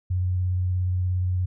sine tone with vibrato, 91.1 Hz, F#2, 26 cents flat, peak -21 dBFS, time 0.1-1.46 s, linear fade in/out 10 ms, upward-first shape sine, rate 17 Hz, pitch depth 18 cents each way, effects none

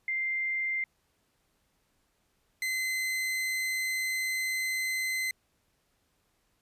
sine / 40% pulse tone pair in turn, 2093 / 2052 Hz, C7 / C7, 0 / -34 cents, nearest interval unison, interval 34 cents, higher first, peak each -28 / -28 dBFS, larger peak neither, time 0.08-0.84 / 2.62-5.31 s, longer second, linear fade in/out 2 ms, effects pink hiss -73 dBFS RMS until 6.61 s + resampled to 32000 Hz

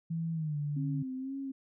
sine tone with pitch glide, 164.5 to 146.55 Hz, E3 to D3, -3 to -3 cents, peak -31 dBFS, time 0.1-1.03 s, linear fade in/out 10 ms, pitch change -200 cents, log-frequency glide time 0.33-0.57 s
sine tone with vibrato, 266.1 Hz, C4, 29 cents sharp, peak -35 dBFS, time 0.76-1.52 s, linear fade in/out 10 ms, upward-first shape sine, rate 2 Hz, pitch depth 50 cents each way
effects none

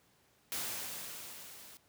white noise with level ramp, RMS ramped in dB -37 to -54 dBFS, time 0.52-1.77 s, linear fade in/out 0 ms, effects pink hiss -69 dBFS RMS until 1.88 s + high-pass 80 Hz 12 dB/octave

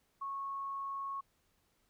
sine tone, 1100 Hz, C#6, 14 cents flat, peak -37 dBFS, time 0.21-1.21 s, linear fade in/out 10 ms, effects pink hiss -75 dBFS RMS until 1.89 s

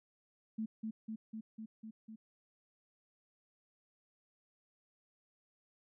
sine tone with echo, 220 Hz, A3, in tune, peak -35 dBFS, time 0.58-0.66 s, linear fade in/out 10 ms, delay 250 ms, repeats 6, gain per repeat -2 dB, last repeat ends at 2.16 s, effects none

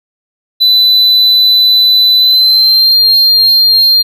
triangle tone with pitch glide, 3998 to 4199 Hz, B7 to C8, +20 to +5 cents, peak -3 dBFS, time 0.6-4.03 s, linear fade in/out 20 ms, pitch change +85 cents, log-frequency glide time 2.18-2.94 s, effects none

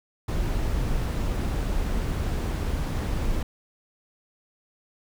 brown noise, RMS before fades -26 dBFS, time 0.28-3.43 s, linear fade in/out 5 ms, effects none

